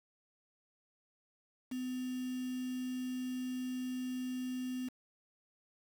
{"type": "tone with quantisation", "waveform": "sine", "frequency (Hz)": 253.8, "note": "B3", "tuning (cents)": 47, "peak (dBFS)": -36, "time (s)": [1.71, 4.89], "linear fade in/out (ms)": 10, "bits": 8, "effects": []}